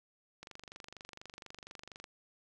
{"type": "click train", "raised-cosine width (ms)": 0.2, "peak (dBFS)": -30, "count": 40, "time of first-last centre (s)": [0.43, 2.042], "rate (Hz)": 24.2, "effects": []}